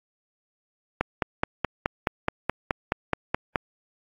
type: click train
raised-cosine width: 0.5 ms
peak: -7 dBFS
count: 13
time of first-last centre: 1.01-3.558 s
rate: 4.71 Hz
effects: AAC 64 kbps